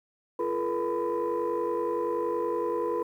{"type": "tone cluster", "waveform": "sine", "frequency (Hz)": [343.5, 431, 481.6, 1003], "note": ["F4", "A4", "B4", "B5"], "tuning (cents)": [-29, -36, -44, 26], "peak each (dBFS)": [-31, -31, -29, -32], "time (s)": [0.39, 3.03], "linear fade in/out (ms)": 5, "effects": ["tanh soft clip ceiling -20 dBFS", "10-bit"]}